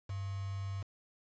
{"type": "tone with quantisation", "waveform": "sine", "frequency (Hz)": 98, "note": "G2", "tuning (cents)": 0, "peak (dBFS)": -36, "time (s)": [0.09, 0.83], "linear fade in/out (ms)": 10, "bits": 8, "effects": ["resampled to 16000 Hz"]}